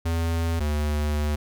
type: tone pair in turn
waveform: square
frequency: 83 / 74.61 Hz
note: E2 / D2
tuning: +12 / +28 cents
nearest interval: major second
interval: 184 cents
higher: first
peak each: -23 dBFS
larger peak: neither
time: 0.05-0.6 / 0.6-1.36 s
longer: second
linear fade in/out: 10 ms
effects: none